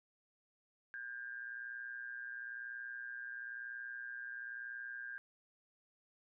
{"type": "tone with amplitude modulation", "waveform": "sine", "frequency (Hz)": 1602, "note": "G6", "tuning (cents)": 37, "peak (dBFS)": -40, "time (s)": [0.94, 5.18], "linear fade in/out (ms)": 0, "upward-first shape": "sine", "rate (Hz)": 121, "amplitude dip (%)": 65, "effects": []}